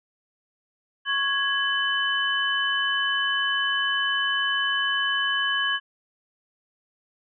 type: tone cluster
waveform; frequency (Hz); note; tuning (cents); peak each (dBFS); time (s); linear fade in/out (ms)
sine; 1103 / 1661 / 3011; C#6 / G#6 / F#7; -9 / 0 / +30; -30 / -24 / -26; 1.05-5.8; 50
effects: none